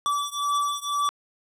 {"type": "beating tone pair", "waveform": "square", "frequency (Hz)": [1155, 1157], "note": ["D6", "D6"], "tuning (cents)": [-29, -26], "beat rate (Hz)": 2, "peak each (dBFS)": [-27, -28], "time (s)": [0.06, 1.09], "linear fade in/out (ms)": 0, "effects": ["low-pass 11000 Hz 12 dB/octave"]}